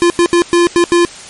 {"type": "tone bursts at uneven times", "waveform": "square", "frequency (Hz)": 345.9, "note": "F4", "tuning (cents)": -17, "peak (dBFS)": -7, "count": 6, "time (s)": [[0.02, 0.1], [0.19, 0.26], [0.33, 0.42], [0.53, 0.67], [0.76, 0.84], [0.92, 1.05]], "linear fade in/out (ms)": 0, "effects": ["white hiss -32 dBFS RMS until 1.29 s", "MP3 48 kbps"]}